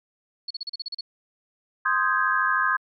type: tone bursts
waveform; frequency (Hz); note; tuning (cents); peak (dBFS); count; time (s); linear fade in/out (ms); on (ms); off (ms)
sine; 4382; C#8; -21; -28; 9; 0.48-1.01; 5; 26; 37
type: chord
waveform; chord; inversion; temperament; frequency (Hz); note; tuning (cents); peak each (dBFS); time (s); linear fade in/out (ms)
sine; Ab major seventh; first; equal; 1046.5 / 1244.5 / 1568 / 1661.2; C6 / Eb6 / G6 / Ab6; 0 / 0 / 0 / 0; -25; 1.85-2.77; 10
effects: MP3 96 kbps